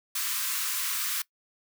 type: high-pass noise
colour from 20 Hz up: white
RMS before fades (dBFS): -30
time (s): 0.15-1.22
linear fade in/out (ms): 5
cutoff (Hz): 1000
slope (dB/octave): 96
effects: noise-tail reverb RT60 0.1 s tail -21 dB re dry